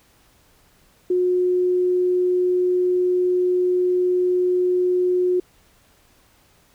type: tone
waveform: sine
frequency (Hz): 361.9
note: F#4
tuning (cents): -38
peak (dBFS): -16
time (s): 1.1-5.4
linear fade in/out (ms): 5
effects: pink hiss -57 dBFS RMS until 6.74 s

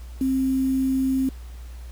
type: tone with quantisation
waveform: sine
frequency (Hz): 264.2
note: C4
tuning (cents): +17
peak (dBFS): -19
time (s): 0.21-1.29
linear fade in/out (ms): 2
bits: 7
effects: added 60 Hz sine -35 dBFS peak until 1.91 s + pink hiss -52 dBFS RMS until 1.91 s

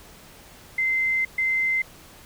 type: tone bursts at uneven times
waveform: sine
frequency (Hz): 2074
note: C7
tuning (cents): -16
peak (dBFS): -20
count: 2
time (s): 0.78-1.25 / 1.38-1.82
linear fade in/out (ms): 5
effects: pink hiss -48 dBFS RMS until 2.25 s

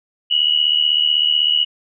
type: tone pair together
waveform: sine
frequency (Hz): 2884 / 2960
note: F#7 / F#7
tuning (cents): -45 / 0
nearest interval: unison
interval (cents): 45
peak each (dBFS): -16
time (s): 0.3-1.65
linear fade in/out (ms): 20
effects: none

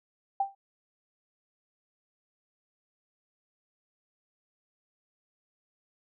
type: tone with exponential decay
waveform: sine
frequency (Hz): 787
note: G5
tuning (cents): +7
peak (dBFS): -21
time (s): 0.4-0.55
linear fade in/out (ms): 5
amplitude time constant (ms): 32
effects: none

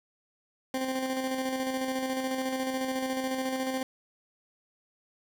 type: tone with tremolo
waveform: 20% pulse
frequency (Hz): 261.6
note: C4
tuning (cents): 0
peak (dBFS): -23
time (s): 0.74-3.83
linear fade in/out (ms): 2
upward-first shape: square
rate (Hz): 14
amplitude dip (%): 35
effects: none

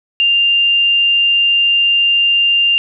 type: tone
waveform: sine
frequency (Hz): 2794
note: F7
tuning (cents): 0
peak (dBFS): -9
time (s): 0.2-2.78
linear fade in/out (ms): 0
effects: none

